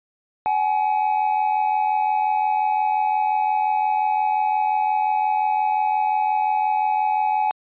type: tone pair together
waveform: triangle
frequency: 760.3 / 846 Hz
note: F#5 / G#5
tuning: +47 / +32 cents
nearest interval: major second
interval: 185 cents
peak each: -22 / -17 dBFS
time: 0.46-7.51 s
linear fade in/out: 0 ms
effects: resampled to 8000 Hz